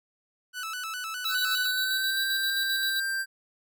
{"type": "tone with vibrato", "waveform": "sawtooth", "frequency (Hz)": 1396.9, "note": "F6", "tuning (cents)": 0, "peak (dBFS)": -29, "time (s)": [0.53, 1.68], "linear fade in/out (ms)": 50, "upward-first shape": "square", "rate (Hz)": 4.9, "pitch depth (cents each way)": 110}
{"type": "tone with tremolo", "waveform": "square", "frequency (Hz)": 3927, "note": "B7", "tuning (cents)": -11, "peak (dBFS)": -28, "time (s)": [1.25, 3], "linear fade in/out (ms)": 5, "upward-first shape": "square", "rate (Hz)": 7.6, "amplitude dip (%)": 45}
{"type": "tone with pitch glide", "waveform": "square", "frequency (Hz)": [1500, 1575.5], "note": ["F#6", "G6"], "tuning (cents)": [23, 8], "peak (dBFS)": -28, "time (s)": [1.28, 3.26], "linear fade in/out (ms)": 50, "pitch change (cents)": 85, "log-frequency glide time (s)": [1.69, 2.22]}
{"effects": []}